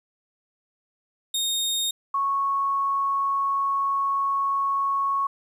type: tone pair in turn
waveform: sawtooth / sine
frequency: 3700 / 1104.2 Hz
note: A#7 / C#6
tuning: -14 / -7 cents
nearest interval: octave + major sixth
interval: 2093 cents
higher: first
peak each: -20 / -21 dBFS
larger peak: first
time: 1.34-1.91 / 2.14-5.27 s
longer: second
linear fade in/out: 5 ms
effects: resampled to 32000 Hz + 10-bit